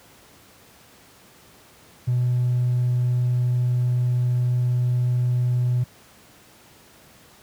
sine tone with hard clipping, 123.47 Hz, B2, in tune, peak -18 dBFS, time 2.07-5.84 s, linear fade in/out 10 ms, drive 1 dB, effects pink hiss -51 dBFS RMS until 7.42 s + high-pass 80 Hz 12 dB/octave

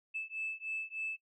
sine beating tone pair, 2622 / 2625.3 Hz, E7 / E7, -10 / -8 cents, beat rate 3.3 Hz, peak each -39 / -39 dBFS, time 0.14-1.17 s, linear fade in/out 20 ms, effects noise-tail reverb RT60 0.1 s tail -20 dB re dry + tanh soft clip ceiling -29 dBFS

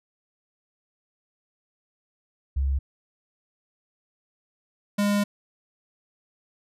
sine / square tone pair in turn, 68.1 / 204.1 Hz, C#2 / G#3, -30 / -30 cents, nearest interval octave + perfect fifth, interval 1900 cents, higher second, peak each -21 dBFS, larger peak neither, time 2.56-2.79 / 4.98-5.24 s, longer second, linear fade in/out 10 ms, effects resampled to 32000 Hz

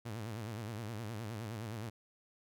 sawtooth tone with vibrato, 110.5 Hz, A2, 8 cents sharp, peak -36 dBFS, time 0.05-1.9 s, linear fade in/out 10 ms, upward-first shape sine, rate 9.6 Hz, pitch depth 140 cents each way, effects none

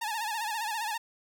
sawtooth tone with vibrato, 880 Hz, A5, in tune, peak -27 dBFS, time 0.01-0.98 s, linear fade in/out 10 ms, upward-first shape sine, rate 15 Hz, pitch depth 100 cents each way, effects none

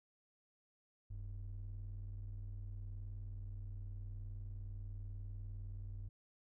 triangle ring-modulated tone, 69.3 Hz, C#2, in tune, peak -37 dBFS, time 1.1-6.09 s, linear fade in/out 10 ms, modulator 29.6 Hz, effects tanh soft clip ceiling -38 dBFS

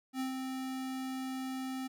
square tone with ADSR envelope, 261.6 Hz, C4, in tune, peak -33 dBFS, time 0.13-1.88 s, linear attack 69 ms, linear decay 120 ms, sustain -4 dB, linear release 15 ms, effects none

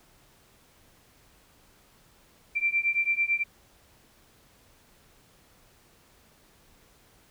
sine beating tone pair, 2349 / 2358 Hz, D7 / D7, 0 / +6 cents, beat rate 9 Hz, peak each -27 / -26 dBFS, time 2.55-3.44 s, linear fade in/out 20 ms, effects pink hiss -60 dBFS RMS until 7.3 s

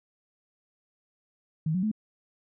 sine tone with pitch steps, 157.8 / 184.43 / 215.6 Hz, D#3 / F#3 / A3, +25 / -5 / -35 cents, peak -24 dBFS, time 1.66-1.915 s, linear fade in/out 5 ms, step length 85 ms, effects none

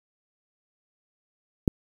click, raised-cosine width 3 ms, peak -6 dBFS, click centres 1.678 s, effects 7-bit

